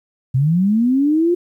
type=linear sweep; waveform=sine; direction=up; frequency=123.47 to 357 Hz; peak=-12 dBFS; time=0.34-1.35 s; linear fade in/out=10 ms; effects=9-bit